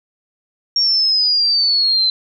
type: exponential sweep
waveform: sine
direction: down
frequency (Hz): 5570 to 4053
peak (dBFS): -12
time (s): 0.76-2.1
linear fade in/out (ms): 2
effects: none